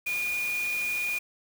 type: tone in noise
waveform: sine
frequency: 2438 Hz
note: D#7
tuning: 36 cents flat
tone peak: -27 dBFS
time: 0.06-1.19 s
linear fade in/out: 10 ms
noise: white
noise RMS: -39 dBFS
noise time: 0.06-1.19 s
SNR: +9 dB
effects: none